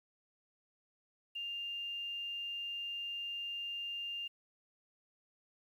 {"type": "tone with quantisation", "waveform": "sine", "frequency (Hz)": 2800, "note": "F7", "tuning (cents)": 4, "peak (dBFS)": -38, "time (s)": [1.35, 4.28], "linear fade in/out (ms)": 10, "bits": 11, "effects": []}